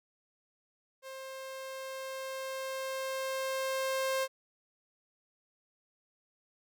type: tone with level ramp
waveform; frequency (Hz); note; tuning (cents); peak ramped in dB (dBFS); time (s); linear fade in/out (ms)
sawtooth; 530; C5; +22; -39 to -25; 1.02-4.28; 50
effects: none